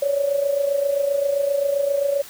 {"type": "tone with amplitude modulation", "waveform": "sine", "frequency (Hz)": 563, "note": "C#5", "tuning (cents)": 27, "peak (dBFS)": -15, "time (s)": [0.02, 2.22], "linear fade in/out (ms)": 5, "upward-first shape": "sine", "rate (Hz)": 27.6, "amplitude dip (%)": 65, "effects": ["white hiss -41 dBFS RMS until 2.29 s"]}